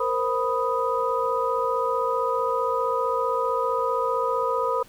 sine tone cluster, 464.6 / 520 / 987 / 1247 Hz, A#4 / C5 / B5 / D#6, -6 / -11 / -1 / +3 cents, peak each -27 dBFS, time 0-4.83 s, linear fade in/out 5 ms, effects pink hiss -52 dBFS RMS until 4.88 s

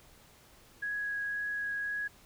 sine tone with vibrato, 1661.2 Hz, G#6, in tune, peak -32 dBFS, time 0.82-2.08 s, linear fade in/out 10 ms, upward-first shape triangle, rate 1.9 Hz, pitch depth 9 cents each way, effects pink hiss -59 dBFS RMS until 2.25 s

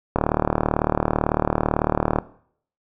click train, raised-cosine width 1 ms, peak -4 dBFS, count 78, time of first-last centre 0.16-2.186 s, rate 38 Hz, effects noise-tail reverb RT60 0.6 s tail -18 dB re dry

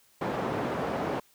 white band-pass noise, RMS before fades -31 dBFS, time 0.21-1.2 s, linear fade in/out 5 ms, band 130 to 740 Hz, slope 12 dB/octave, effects white hiss -63 dBFS RMS until 1.34 s

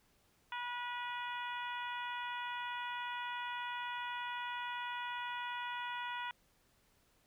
harmonic tone with a mistuned harmonic, 485.3 Hz, B4, 30 cents flat, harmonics 2 / 3 / 4 / 5 / 6 / 7, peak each -41 / -45 / -47 / -49 / -51 / -52 dBFS, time 0.52-6.31 s, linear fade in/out 2 ms, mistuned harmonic 5, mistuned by +24 cents, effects pink hiss -72 dBFS RMS until 7.26 s

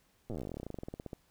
slowing click train, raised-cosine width 2 ms, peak -27 dBFS, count 30, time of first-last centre 0.3-1.132 s, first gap 8 ms, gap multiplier 1.08, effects pink hiss -70 dBFS RMS until 1.3 s

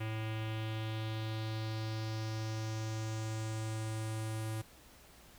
square tone with low-pass filter sweep, 110 Hz, A2, in tune, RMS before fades -38 dBFS, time 0-4.62 s, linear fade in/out 10 ms, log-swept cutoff 2600 to 11000 Hz, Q 2.7, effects added 60 Hz sine -66 dBFS peak until 5.38 s + pink hiss -59 dBFS RMS until 5.38 s

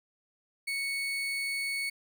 35% pulse tone, 2217 Hz, C#7, in tune, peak -29 dBFS, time 0.67-1.9 s, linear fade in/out 10 ms, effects none

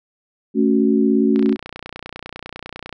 sine chord, F# minor, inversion first, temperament equal, 220 / 277.2 / 370 Hz, A3 / C#4 / F#4, 0 / 0 / 0 cents, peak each -16 / -17 / -19 dBFS, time 0.54-1.57 s, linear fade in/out 50 ms
click train, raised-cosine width 0.3 ms, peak -16 dBFS, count 48, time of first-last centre 1.36-2.927 s, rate 30 Hz
effects none

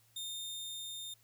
sawtooth tone with level ramp, 3639 Hz, A#7, 42 cents flat, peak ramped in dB -36 to -39 dBFS, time 0.16-1.14 s, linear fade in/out 5 ms, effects added 112 Hz sine -70 dBFS peak until 1.23 s + white hiss -69 dBFS RMS until 1.23 s

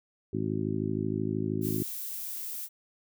harmonic tone, 53 Hz, G#1, 36 cents sharp, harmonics 2 / 3 / 4 / 5 / 6 / 7, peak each -35 / -35 / -35 / -35 / -35 / -35 dBFS, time 0.33-1.83 s, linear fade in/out 5 ms
violet noise, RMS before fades -37 dBFS, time 1.61-2.69 s, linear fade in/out 50 ms
effects none

